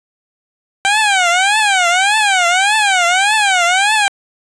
15% pulse tone with vibrato, 775 Hz, G5, 20 cents flat, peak -4 dBFS, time 0.85-4.08 s, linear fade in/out 0 ms, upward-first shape triangle, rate 1.7 Hz, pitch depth 230 cents each way, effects resampled to 22050 Hz

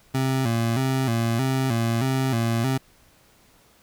25% pulse tone with vibrato, 123.47 Hz, B2, in tune, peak -17 dBFS, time 0.14-2.78 s, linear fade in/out 10 ms, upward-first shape square, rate 1.6 Hz, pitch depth 120 cents each way, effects pink hiss -57 dBFS RMS until 3.82 s

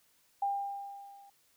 sine tone with level ramp, 799 Hz, G5, 33 cents sharp, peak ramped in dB -27 to -54 dBFS, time 0.42-1.3 s, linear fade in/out 5 ms, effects white hiss -69 dBFS RMS until 1.56 s

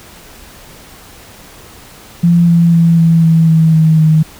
sine tone with pitch steps, 171.4 / 169.24 / 167.1 / 164.99 / 162.91 / 160.85 / 158.82 / 156.81 Hz, F3 / E3 / E3 / E3 / E3 / E3 / D#3 / D#3, -32 / +46 / +24 / +2 / -20 / -42 / +36 / +14 cents, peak -5 dBFS, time 2.23-4.23 s, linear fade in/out 10 ms, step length 250 ms, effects pink hiss -37 dBFS RMS until 4.39 s

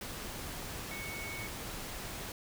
sine tone in noise, 2217 Hz, C#7, in tune, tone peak -42 dBFS, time 0.91-1.47 s, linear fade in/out 2 ms, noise pink, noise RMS -42 dBFS, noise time 0.01-2.32 s, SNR -3 dB, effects none

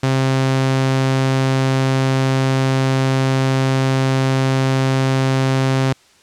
sawtooth tone, 132.8 Hz, C3, 26 cents sharp, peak -10 dBFS, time 0.03-5.93 s, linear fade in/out 5 ms, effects white hiss -51 dBFS RMS until 6.22 s + low-pass 7000 Hz 12 dB/octave

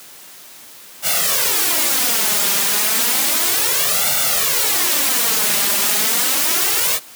white noise with flanger, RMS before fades -17 dBFS, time 1.02-7 s, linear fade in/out 50 ms, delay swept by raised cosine 1.4 to 5 ms, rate 0.32 Hz, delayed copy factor +1, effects white hiss -40 dBFS RMS until 7.15 s + high-pass 150 Hz 12 dB/octave

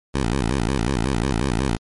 10% pulse tone with vibrato, 61.74 Hz, B1, in tune, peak -11 dBFS, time 0.14-1.77 s, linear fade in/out 10 ms, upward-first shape square, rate 5.5 Hz, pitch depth 180 cents each way, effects MP3 48 kbps

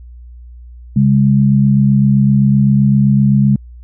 sine tone pair together, 136.02 / 203.8 Hz, C#3 / G#3, -32 / -32 cents, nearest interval perfect fifth, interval 700 cents, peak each -10 dBFS, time 0.96-3.56 s, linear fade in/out 5 ms, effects added 60 Hz sine -32 dBFS peak until 3.83 s

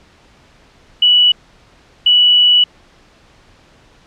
sine tone pair in turn, 2948 / 2948 Hz, F#7 / F#7, -7 / -7 cents, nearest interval unison, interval 0 cents, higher neither, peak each -6 dBFS, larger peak neither, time 1.02-1.32 / 2.06-2.64 s, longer second, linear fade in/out 5 ms, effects pink hiss -48 dBFS RMS until 4.06 s + low-pass 5000 Hz 12 dB/octave

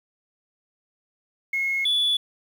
sine tone pair in turn, 2168 / 3441 Hz, C#7 / A7, -39 / -39 cents, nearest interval minor sixth, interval 800 cents, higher second, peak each -21 / -17 dBFS, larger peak second, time 1.53-1.85 / 1.85-2.17 s, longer neither, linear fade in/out 5 ms, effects tanh soft clip ceiling -17 dBFS + 8-bit

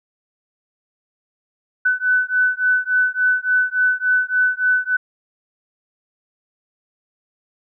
sine beating tone pair, 1500 / 1503.5 Hz, F#6 / F#6, +23 / +27 cents, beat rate 3.5 Hz, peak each -18 dBFS, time 1.85-4.97 s, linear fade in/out 10 ms, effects none

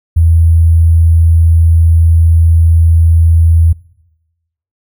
sine tone with sample-and-hold, 82.41 Hz, E2, in tune, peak -4 dBFS, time 0.16-3.73 s, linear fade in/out 10 ms, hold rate 11025 Hz, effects noise-tail reverb RT60 1.0 s tail -23 dB re dry

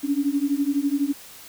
sine beating tone pair, 277.2 / 289.2 Hz, C#4 / D4, 0 / -27 cents, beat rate 12 Hz, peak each -23 dBFS, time 0.03-1.13 s, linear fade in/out 20 ms, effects white hiss -44 dBFS RMS until 1.48 s

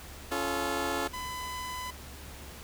15% pulse chord, Db augmented, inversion none, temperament just, 277.2 / 346.5 / 433.1 Hz, Db4 / F4 / A4, 0 / -14 / -27 cents, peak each -28 dBFS, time 0.31-1.08 s, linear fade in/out 10 ms
sawtooth tone, 1005 Hz, B5, 30 cents sharp, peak -32 dBFS, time 1.13-1.91 s, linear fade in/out 10 ms
effects added 70 Hz sine -47 dBFS peak until 2.63 s + pink hiss -47 dBFS RMS until 2.63 s

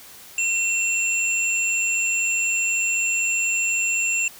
sine tone pair together, 2708 / 7307 Hz, E7 / A#8, +46 / -36 cents, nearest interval octave + perfect fourth, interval 1718 cents, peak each -21 / -24 dBFS, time 0.38-4.28 s, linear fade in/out 2 ms, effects white hiss -44 dBFS RMS until 4.39 s

